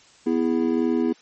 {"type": "chord", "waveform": "triangle", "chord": "E major", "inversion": "second", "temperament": "just", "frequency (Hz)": [247.2, 329.6, 412], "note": ["B3", "E4", "G#4"], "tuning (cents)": [2, 0, -14], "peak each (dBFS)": [-20, -21, -24], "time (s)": [0.26, 1.13], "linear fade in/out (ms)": 10, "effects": ["white hiss -53 dBFS RMS until 1.21 s", "MP3 32 kbps"]}